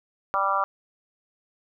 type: harmonic tone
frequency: 196 Hz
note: G3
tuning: in tune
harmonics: 3 / 4 / 5 / 6 / 7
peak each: -31 / -29 / -28 / -24 / -29 dBFS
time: 0.34-0.64 s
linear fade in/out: 0 ms
effects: none